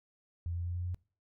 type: tone with pitch steps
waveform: sine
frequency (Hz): 85.6 / 86.54 / 87.5 / 88.47 / 89.44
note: F2 / F2 / F2 / F2 / F2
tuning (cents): -34 / -15 / +4 / +23 / +42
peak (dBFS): -33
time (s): 0.46-0.945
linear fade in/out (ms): 0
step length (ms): 97
effects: noise-tail reverb RT60 0.4 s tail -23 dB re dry